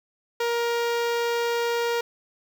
sawtooth tone with notch filter, 470.7 Hz, A#4, 17 cents sharp, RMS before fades -25 dBFS, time 0.4-2.01 s, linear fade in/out 5 ms, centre 9800 Hz, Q 0.82, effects none

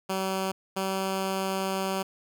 10% pulse tone pair in turn, 190.7 / 191.68 Hz, G3 / G3, -47 / -39 cents, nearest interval unison, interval 8 cents, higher second, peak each -19 dBFS, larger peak neither, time 0.09-0.52 / 0.76-2.03 s, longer second, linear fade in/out 10 ms, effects none

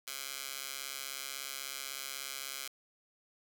15% pulse tone with high-pass filter, 136.3 Hz, C#3, 29 cents flat, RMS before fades -42 dBFS, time 0.07-2.68 s, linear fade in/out 5 ms, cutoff 2600 Hz, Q 0.51, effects none

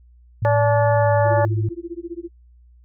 sine tone with pitch glide, 110 to 106.25 Hz, A2 to G#2, 0 to +40 cents, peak -18 dBFS, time 0.42-1.69 s, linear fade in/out 5 ms, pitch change -60 cents, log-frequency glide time 0.94-1.12 s
harmonic tone, 288.6 Hz, D4, 30 cents flat, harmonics 2 / 3 / 4 / 5 / 6, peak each -17 / -21 / -30 / -32 / -29 dBFS, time 0.45-1.45 s, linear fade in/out 0 ms
sine tone with tremolo, 341.7 Hz, F4, 38 cents flat, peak -25 dBFS, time 1.24-2.3 s, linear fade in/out 50 ms, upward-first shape sine, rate 15 Hz, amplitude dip 100%
effects added 60 Hz sine -47 dBFS peak until 2.84 s

